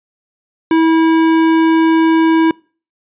sine tone with tanh clipping, 324.5 Hz, E4, 27 cents flat, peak -10 dBFS, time 0.71-2.51 s, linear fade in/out 2 ms, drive 17 dB, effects noise-tail reverb RT60 0.4 s tail -26 dB re dry + resampled to 8000 Hz

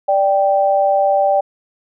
sine tone pair together, 587.3 / 784 Hz, D5 / G5, 0 / 0 cents, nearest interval perfect fourth, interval 500 cents, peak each -14 dBFS, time 0.08-1.41 s, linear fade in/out 10 ms, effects none

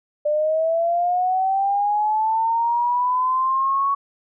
sine linear sweep, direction up, 591 to 1119 Hz, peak -17 dBFS, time 0.25-3.95 s, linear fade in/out 10 ms, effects none

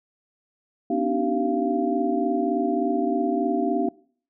sine tone cluster, 246.8 / 282.7 / 306.1 / 383.9 / 692 Hz, B3 / C#4 / D#4 / G4 / F5, -1 / +34 / -28 / -36 / -16 cents, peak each -27 dBFS, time 0.9-3.89 s, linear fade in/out 5 ms, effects noise-tail reverb RT60 0.5 s tail -22 dB re dry

